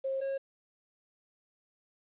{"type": "tone pair in turn", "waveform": ["sine", "triangle"], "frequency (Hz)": [536, 543.5], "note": ["C5", "C#5"], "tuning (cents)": [42, -34], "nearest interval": "unison", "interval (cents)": 24, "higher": "second", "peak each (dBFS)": [-30, -29], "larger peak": "second", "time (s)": [[0.04, 0.21], [0.21, 0.38]], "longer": "neither", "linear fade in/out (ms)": 10, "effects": ["resampled to 8000 Hz", "11-bit"]}